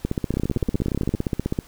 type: two click trains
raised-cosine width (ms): 3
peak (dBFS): -9 / -11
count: 25 / 15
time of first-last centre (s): 0.05-1.588 / 0.34-1.149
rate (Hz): 15.6 / 17.3
effects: pink hiss -50 dBFS RMS until 1.67 s